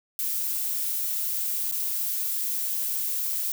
violet noise with dropouts, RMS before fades -28 dBFS, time 0.19-3.52 s, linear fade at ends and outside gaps 1 ms, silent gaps 1.714-1.722 s, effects none

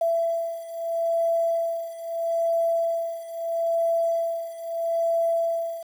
sine beating tone pair, 668 / 668.77 Hz, E5 / E5, +23 / +25 cents, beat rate 0.77 Hz, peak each -24 / -27 dBFS, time 0.01-5.83 s, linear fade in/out 5 ms, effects 8-bit

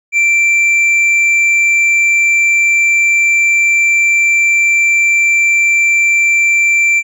sine tone with hard clipping, 2349 Hz, D7, in tune, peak -9 dBFS, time 0.12-7.03 s, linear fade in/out 50 ms, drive 4 dB, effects none

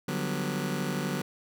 sawtooth chord, G major seventh, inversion second, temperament just, 147 / 183.75 / 196 / 245 Hz, D3 / F#3 / G3 / B3, +2 / -12 / 0 / -14 cents, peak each -30 / -29 / -33 / -31 dBFS, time 0.08-1.22 s, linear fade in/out 5 ms, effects none

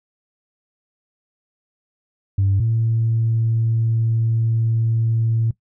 sine tone pair in turn, 98 / 113.65 Hz, G2 / A#2, 0 / -43 cents, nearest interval minor third, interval 257 cents, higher second, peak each -13 / -15 dBFS, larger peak first, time 2.38-2.6 / 2.6-5.51 s, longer second, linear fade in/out 5 ms, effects noise-tail reverb RT60 0.1 s tail -19 dB re dry + tanh soft clip ceiling -11 dBFS

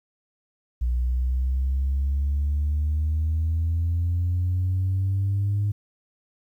sine exponential sweep, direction up, 60.1 to 103.4 Hz, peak -19 dBFS, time 0.81-5.72 s, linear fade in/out 10 ms, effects tanh soft clip ceiling -18 dBFS + 10-bit

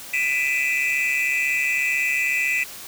triangle tone cluster, 1994 / 2360 / 2502 / 2638 Hz, B6 / D7 / D#7 / E7, +16 / +8 / +9 / +1 cents, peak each -23 dBFS, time 0.13-2.64 s, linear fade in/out 10 ms, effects tanh soft clip ceiling -12 dBFS + white hiss -38 dBFS RMS until 2.87 s

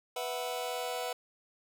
sawtooth chord, B suspended fourth, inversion none, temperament just, 493.9 / 658.5 / 740.8 Hz, B4 / E5 / F#5, 0 / -2 / +2 cents, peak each -33 / -36 / -34 dBFS, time 0.16-1.13 s, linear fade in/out 5 ms, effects none

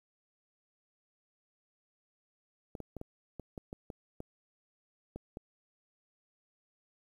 clicks, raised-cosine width 2 ms, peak -28 dBFS, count 11, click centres 2.752 / 2.803 / 2.967 / 3.014 / 3.397 / 3.578 / 3.729 / 3.902 / 4.204 / 5.16 / 5.371 s, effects 10-bit

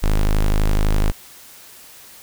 square tone, 25.96 Hz, G#0, in tune, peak -14 dBFS, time 0.02-1.12 s, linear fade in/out 20 ms, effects white hiss -43 dBFS RMS until 2.22 s

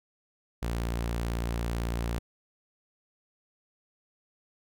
sawtooth tone, 58 Hz, A#1, 8 cents flat, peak -25 dBFS, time 0.62-2.19 s, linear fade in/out 10 ms, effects none

